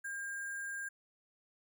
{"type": "tone with sample-and-hold", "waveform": "sine", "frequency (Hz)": 1609, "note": "G6", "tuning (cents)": 45, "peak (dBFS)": -38, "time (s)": [0.04, 0.89], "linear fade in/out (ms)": 10, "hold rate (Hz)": 8820, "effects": []}